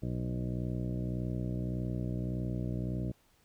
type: harmonic tone with a mistuned harmonic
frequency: 61.74 Hz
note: B1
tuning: in tune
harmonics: 1 / 2 / 3 / 4 / 5 / 6 / 8 / 9 / 10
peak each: -40 / -35 / -38 / -44 / -42 / -47 / -51 / -53 / -50 dBFS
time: 0.02-3.12 s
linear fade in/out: 10 ms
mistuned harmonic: 1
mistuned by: +42 cents
effects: pink hiss -68 dBFS RMS until 3.44 s